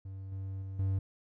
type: tone with level steps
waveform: triangle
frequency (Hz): 96.3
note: G2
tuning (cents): -30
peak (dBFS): -38 / -34 / -36 / -26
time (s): 0.05-0.99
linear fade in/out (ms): 5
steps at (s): 0.32 / 0.62 / 0.79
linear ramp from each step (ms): 2
effects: none